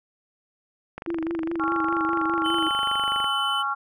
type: click train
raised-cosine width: 0.5 ms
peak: -19 dBFS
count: 56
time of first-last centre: 0.98-3.243 s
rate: 24.3 Hz
type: tone with vibrato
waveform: sine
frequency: 329.6 Hz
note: E4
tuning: in tune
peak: -25 dBFS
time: 1.07-2.69 s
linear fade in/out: 10 ms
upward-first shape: triangle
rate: 4.9 Hz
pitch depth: 55 cents each way
type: chord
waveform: sine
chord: Db major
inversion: second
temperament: equal with one note detuned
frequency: 830.6 / 1108.7 / 1376.9 Hz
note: Ab5 / Db6 / F6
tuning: 0 / 0 / -25 cents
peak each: -31 / -28 / -26 dBFS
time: 1.59-3.75 s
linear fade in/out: 20 ms
type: tone with pitch glide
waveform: triangle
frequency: 3043 to 3020 Hz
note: F#7 to F#7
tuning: +48 to +35 cents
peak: -25 dBFS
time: 2.44-3.63 s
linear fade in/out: 20 ms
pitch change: -13 cents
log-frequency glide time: 2.97-3.03 s
effects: none